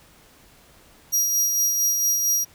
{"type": "tone with tremolo", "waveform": "sawtooth", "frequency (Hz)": 5730, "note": "F8", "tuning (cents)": 44, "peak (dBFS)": -15, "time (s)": [1.12, 2.45], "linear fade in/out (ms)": 20, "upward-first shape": "sine", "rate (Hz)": 4.4, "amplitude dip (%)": 35, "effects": ["pink hiss -53 dBFS RMS until 2.54 s"]}